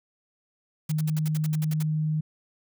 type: tone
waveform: sine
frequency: 154.7 Hz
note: D#3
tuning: 10 cents flat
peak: -23 dBFS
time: 0.89-2.21 s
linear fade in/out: 10 ms
type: noise bursts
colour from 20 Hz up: white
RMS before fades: -38 dBFS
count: 11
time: 0.89-1.829 s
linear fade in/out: 5 ms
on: 29 ms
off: 62 ms
effects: none